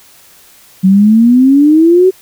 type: exponential sweep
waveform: sine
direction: up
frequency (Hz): 185 to 382.4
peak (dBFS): -3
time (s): 0.83-2.11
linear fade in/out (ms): 20
effects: white hiss -42 dBFS RMS until 2.21 s